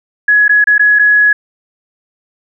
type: tone with dropouts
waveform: sine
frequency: 1682 Hz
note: G#6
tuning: 22 cents sharp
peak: -5 dBFS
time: 0.28-1.33 s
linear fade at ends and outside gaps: 5 ms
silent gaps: 0.481-0.493 / 0.642-0.671 / 0.781-0.794 / 0.989-0.993 s
effects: none